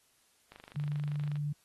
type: click train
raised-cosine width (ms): 0.3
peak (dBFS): -34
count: 22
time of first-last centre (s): 0.52-1.357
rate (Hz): 25.1
type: tone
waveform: sine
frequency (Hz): 146.83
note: D3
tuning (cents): 0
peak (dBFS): -31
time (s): 0.76-1.53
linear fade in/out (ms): 10
effects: white hiss -69 dBFS RMS until 1.64 s + AAC 32 kbps